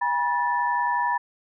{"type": "tone cluster", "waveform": "sine", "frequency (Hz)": [817, 968, 1757], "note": ["G#5", "B5", "A6"], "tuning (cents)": [-29, -35, -3], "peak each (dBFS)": [-30, -22, -29], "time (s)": [0.01, 1.18], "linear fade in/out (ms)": 10, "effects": []}